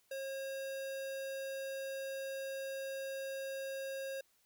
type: tone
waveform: square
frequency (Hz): 540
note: C#5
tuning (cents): -45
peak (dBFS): -40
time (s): 0.11-4.21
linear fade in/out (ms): 5
effects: white hiss -73 dBFS RMS until 4.45 s